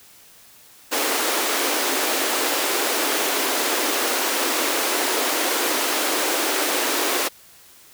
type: high-pass noise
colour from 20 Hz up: pink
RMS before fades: -22 dBFS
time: 0.91-7.29 s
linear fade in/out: 20 ms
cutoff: 280 Hz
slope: 48 dB/octave
effects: white hiss -49 dBFS RMS until 7.93 s